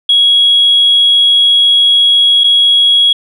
sine tone with dropouts, 3322 Hz, G#7, in tune, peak -4 dBFS, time 0.09-3.13 s, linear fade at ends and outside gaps 5 ms, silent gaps 2.437-2.441 s, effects tanh soft clip ceiling 0 dBFS

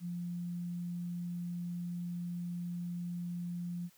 sine tone, 174.61 Hz, F3, in tune, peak -36 dBFS, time 0-3.9 s, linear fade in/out 50 ms, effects white hiss -65 dBFS RMS until 3.97 s

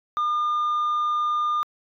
sine tone, 1209 Hz, D6, 50 cents sharp, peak -18 dBFS, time 0.17-1.63 s, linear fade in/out 0 ms, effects tanh soft clip ceiling -20 dBFS

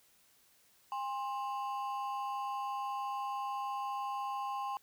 triangle ring-modulated tone, 932.3 Hz, A#5, in tune, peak -30 dBFS, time 0.92-4.77 s, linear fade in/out 0 ms, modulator 123 Hz, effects white hiss -67 dBFS RMS until 4.82 s

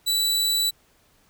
sawtooth tone, 3952 Hz, B7, in tune, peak -17 dBFS, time 0.06-0.71 s, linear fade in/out 20 ms, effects pink hiss -61 dBFS RMS until 1.29 s

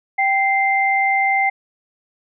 sine tone pair together, 781.4 / 2086 Hz, G5 / C7, -6 / -6 cents, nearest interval octave + perfect fourth, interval 1700 cents, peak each -17 dBFS, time 0.18-1.5 s, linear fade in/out 10 ms, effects none

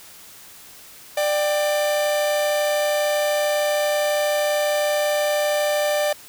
45% pulse tone pair together, 594 / 781.1 Hz, D5 / G5, +20 / -6 cents, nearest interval perfect fourth, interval 474 cents, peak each -19 / -28 dBFS, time 1.17-6.13 s, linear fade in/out 5 ms, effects white hiss -44 dBFS RMS until 6.28 s

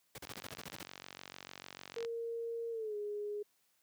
pink noise bursts, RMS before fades -46 dBFS, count 10, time 0.15-0.829 s, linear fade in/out 2 ms, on 31 ms, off 41 ms
click train, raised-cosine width 0.2 ms, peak -28 dBFS, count 85, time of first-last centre 0.25-2.049 s, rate 46.7 Hz
sine tone with pitch glide, 463 to 414.9 Hz, A#4 to G#4, -12 to -2 cents, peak -37 dBFS, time 1.96-3.43 s, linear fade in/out 10 ms, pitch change -190 cents, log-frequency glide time 2.71-2.96 s
effects white hiss -75 dBFS RMS until 3.82 s + high-pass 100 Hz 12 dB/octave

